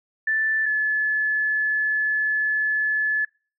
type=tone pair in turn; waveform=sine; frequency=1760 / 1722.8 Hz; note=A6 / A6; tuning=0 / -37 cents; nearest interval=unison; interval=37 cents; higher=first; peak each=-19 dBFS; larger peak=neither; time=0.27-0.66 / 0.66-3.25 s; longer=second; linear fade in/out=5 ms; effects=noise-tail reverb RT60 0.4 s tail -26 dB re dry